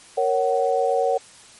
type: chord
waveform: sine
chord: F# major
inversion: first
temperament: equal with one note detuned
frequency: 466.2 / 554.4 / 749.5 Hz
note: A#4 / C#5 / F#5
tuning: 0 / 0 / +22 cents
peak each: -22 dBFS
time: 0.17-1.18 s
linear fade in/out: 10 ms
effects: white hiss -47 dBFS RMS until 1.59 s + MP3 48 kbps